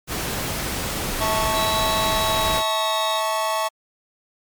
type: noise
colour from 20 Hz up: pink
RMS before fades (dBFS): -26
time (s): 0.07-2.63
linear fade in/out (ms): 50
type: chord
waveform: 45% pulse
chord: A major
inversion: second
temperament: equal with one note detuned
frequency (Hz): 645.7 / 880 / 1108.7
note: E5 / A5 / C#6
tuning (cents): -36 / 0 / 0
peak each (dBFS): -25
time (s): 1.2-3.69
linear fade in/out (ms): 20
type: tone with pitch glide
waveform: sine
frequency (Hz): 3906 to 3766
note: B7 to A#7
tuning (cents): -20 to +17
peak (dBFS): -26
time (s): 1.53-3.22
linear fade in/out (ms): 50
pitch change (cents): -63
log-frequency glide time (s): 1.92-2.92
effects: MP3 96 kbps